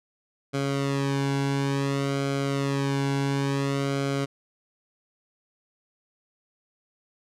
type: tone with flanger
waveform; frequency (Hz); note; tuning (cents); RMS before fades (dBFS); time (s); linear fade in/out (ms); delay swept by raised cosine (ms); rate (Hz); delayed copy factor
sawtooth; 138.59; C#3; 0; -26; 0.53-4.26; 20; 1.1 to 1.61; 0.57; -0.9
effects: low-pass 8000 Hz 12 dB/octave